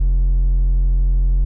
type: tone with hard clipping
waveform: sine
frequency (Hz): 43.65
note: F1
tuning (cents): 0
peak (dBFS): -13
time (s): 0-1.45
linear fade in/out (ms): 10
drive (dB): 3
effects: none